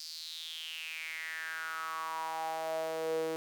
sawtooth tone with high-pass filter sweep, 160.9 Hz, E3, 42 cents flat, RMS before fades -38 dBFS, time 0-3.36 s, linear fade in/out 0 ms, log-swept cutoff 4900 to 410 Hz, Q 6.5, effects none

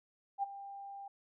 sine tone with ADSR envelope, 795 Hz, G5, 24 cents sharp, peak -29 dBFS, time 0.38-1.08 s, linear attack 50 ms, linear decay 17 ms, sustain -15 dB, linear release 4 ms, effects none

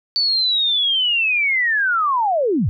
sine linear sweep, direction down, 4541 to 74 Hz, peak -15 dBFS, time 0.16-2.69 s, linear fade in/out 0 ms, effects none

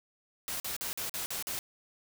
white noise bursts, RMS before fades -36 dBFS, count 7, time 0.48-1.59 s, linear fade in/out 0 ms, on 120 ms, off 45 ms, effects none

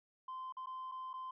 sine tone with dropouts, 1036 Hz, C6, 17 cents flat, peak -40 dBFS, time 0.28-1.31 s, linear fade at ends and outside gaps 5 ms, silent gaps 0.524-0.568 / 0.66-0.669 / 0.915-0.919 / 1.132-1.138 s, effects tanh soft clip ceiling -40 dBFS

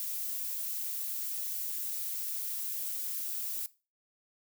violet noise, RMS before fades -36 dBFS, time 0-3.66 s, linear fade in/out 0 ms, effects noise-tail reverb RT60 0.3 s tail -18 dB re dry

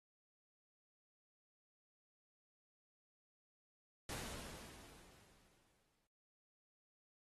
pink noise with exponential decay, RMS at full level -45 dBFS, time 4.09-6.07 s, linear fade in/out 2 ms, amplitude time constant 430 ms, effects AAC 32 kbps

